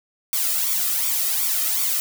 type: noise with flanger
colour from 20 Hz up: blue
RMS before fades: -22 dBFS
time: 0.33-2 s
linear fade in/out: 0 ms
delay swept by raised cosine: 0.86 to 1.62 ms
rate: 2.7 Hz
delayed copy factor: +0.7
effects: none